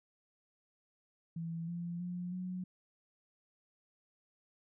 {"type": "tone with pitch steps", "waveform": "sine", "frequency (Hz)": [165.9, 172.1, 177.8, 182.8], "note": ["E3", "F3", "F3", "F#3"], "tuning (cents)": [11, -25, 31, -21], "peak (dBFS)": -37, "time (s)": [1.36, 2.64], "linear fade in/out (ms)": 5, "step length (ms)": 320, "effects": []}